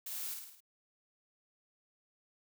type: noise with echo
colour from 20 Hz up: blue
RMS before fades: -42 dBFS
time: 0.06-0.34 s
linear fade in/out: 5 ms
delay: 53 ms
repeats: 5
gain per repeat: -4 dB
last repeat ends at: 0.605 s
effects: none